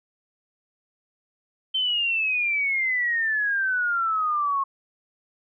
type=exponential sweep; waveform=sine; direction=down; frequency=3110 to 1083 Hz; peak=-21 dBFS; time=1.74-4.64 s; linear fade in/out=10 ms; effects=none